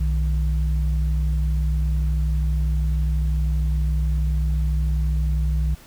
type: tone pair together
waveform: sine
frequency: 62.4 / 154.98 Hz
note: B1 / D#3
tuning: +19 / -7 cents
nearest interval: octave + major third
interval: 1574 cents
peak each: -18 / -26 dBFS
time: 0-5.75 s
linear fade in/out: 10 ms
effects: tanh soft clip ceiling -11 dBFS + pink hiss -48 dBFS RMS until 5.86 s